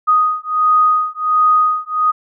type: beating tone pair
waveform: sine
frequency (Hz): 1244.5 / 1245.9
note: D#6 / D#6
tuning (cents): 0 / +2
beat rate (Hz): 1.4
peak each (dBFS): -14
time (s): 0.07-2.12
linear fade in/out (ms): 20
effects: none